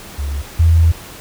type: tone pair in turn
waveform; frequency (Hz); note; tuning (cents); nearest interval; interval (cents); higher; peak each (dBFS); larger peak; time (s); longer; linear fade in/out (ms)
sine; 70.4 / 82.31; C#2 / E2; +27 / -2; minor third; 271; second; -18 / -7; second; 0.18-0.42 / 0.59-0.92; second; 10
effects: pink hiss -35 dBFS RMS until 1.2 s